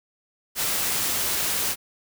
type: noise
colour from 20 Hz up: white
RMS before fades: -25 dBFS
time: 0.55-1.76 s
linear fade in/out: 50 ms
effects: none